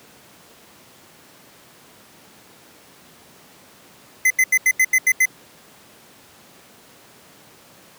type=tone bursts; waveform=square; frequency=2041 Hz; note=C7; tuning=44 cents flat; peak=-13 dBFS; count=8; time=4.25-5.256 s; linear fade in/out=5 ms; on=54 ms; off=82 ms; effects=pink hiss -48 dBFS RMS until 7.98 s + high-pass 150 Hz 12 dB/octave